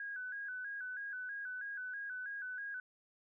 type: tone with vibrato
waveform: sine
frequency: 1568 Hz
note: G6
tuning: in tune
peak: -40 dBFS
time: 0-2.8 s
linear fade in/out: 2 ms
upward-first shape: square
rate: 3.1 Hz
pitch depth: 75 cents each way
effects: none